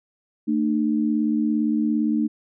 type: tone pair together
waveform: sine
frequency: 224.1 / 301.6 Hz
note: A3 / D4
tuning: +32 / +46 cents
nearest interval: perfect fourth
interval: 514 cents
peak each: -21 / -22 dBFS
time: 0.47-2.28 s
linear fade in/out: 20 ms
effects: none